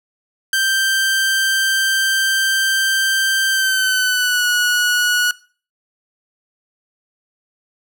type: tone with pitch glide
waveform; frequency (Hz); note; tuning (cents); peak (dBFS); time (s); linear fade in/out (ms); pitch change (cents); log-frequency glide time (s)
sawtooth; 1568 to 1463; G6 to F#6; 0 to -20; -11; 0.53-5.31; 2; -120; 3.5-4.47
effects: noise-tail reverb RT60 0.4 s tail -20 dB re dry